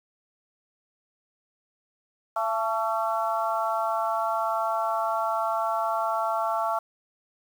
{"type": "harmonic tone with a mistuned harmonic", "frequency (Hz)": 225.1, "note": "A3", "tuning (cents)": 40, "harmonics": [3, 4, 5, 6], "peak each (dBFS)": [-28, -29, -30, -31], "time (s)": [2.36, 6.79], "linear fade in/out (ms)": 5, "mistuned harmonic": 4, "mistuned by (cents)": -41, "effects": ["8-bit"]}